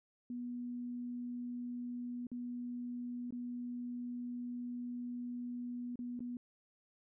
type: tone with dropouts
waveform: sine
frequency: 243.7 Hz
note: B3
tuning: 23 cents flat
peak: -39 dBFS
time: 0.3-6.37 s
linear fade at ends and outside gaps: 2 ms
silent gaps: 2.269-2.316 / 3.307-3.324 / 5.957-5.99 / 6.193-6.204 s
effects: none